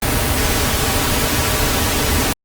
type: noise with comb filter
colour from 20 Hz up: pink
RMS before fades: -17 dBFS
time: 0.02-2.33 s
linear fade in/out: 5 ms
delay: 5.7 ms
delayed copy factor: -0.5
effects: Opus 32 kbps

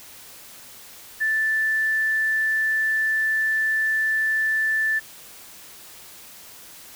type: tone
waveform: sine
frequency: 1760 Hz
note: A6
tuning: in tune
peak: -19 dBFS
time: 1.2-5 s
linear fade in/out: 20 ms
effects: white hiss -44 dBFS RMS until 6.95 s

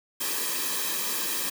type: noise with comb filter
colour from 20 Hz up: white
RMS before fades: -29 dBFS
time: 0.2-1.5 s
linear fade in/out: 10 ms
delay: 1.4 ms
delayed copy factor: -0.7
effects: high-pass 200 Hz 12 dB/octave

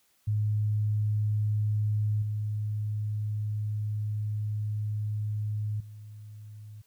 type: tone with level steps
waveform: sine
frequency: 105.8 Hz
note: G#2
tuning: 33 cents sharp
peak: -24 / -28 / -42 dBFS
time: 0.27-6.82 s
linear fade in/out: 10 ms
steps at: 2.22 / 5.8 s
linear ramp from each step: 5 ms
effects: white hiss -68 dBFS RMS until 6.86 s

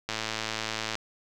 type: click train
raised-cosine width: 0.2 ms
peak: -13 dBFS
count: 96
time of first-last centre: 0.09-0.954 s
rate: 110 Hz
effects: none

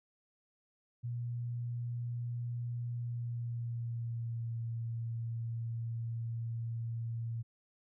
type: tone with pitch glide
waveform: sine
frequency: 119.8 to 115.45 Hz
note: A#2 to A#2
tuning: +48 to -16 cents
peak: -35 dBFS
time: 1.03-7.43 s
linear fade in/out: 20 ms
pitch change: -64 cents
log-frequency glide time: 2.92-4.58 s
effects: none

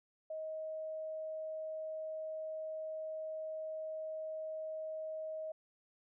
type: tone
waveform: sine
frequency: 630 Hz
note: D#5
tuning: 21 cents sharp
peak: -39 dBFS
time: 0.3-5.52 s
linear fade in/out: 5 ms
effects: none

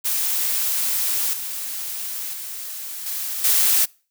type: noise with level steps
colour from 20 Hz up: blue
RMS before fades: -22 / -29 / -32 / -27 / -17 dBFS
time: 0.04-3.86 s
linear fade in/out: 20 ms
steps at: 1.33 / 2.33 / 3.06 / 3.44 s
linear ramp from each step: 5 ms
effects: noise-tail reverb RT60 0.4 s tail -26 dB re dry

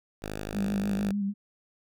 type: tone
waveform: 5% pulse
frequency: 51.91 Hz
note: G#1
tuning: in tune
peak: -23 dBFS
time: 0.22-1.12 s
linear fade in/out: 5 ms
type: tone with vibrato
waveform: sine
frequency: 200.8 Hz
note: G3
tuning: 42 cents sharp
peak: -26 dBFS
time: 0.52-1.34 s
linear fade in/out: 50 ms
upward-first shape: square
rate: 6.5 Hz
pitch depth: 28 cents each way
effects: none

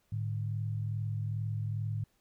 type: tone pair together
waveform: sine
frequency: 107.38 / 149.8 Hz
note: A2 / D3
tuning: -42 / +35 cents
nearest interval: tritone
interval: 577 cents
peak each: -32 / -39 dBFS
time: 0.12-2.04 s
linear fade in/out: 5 ms
effects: pink hiss -73 dBFS RMS until 2.2 s

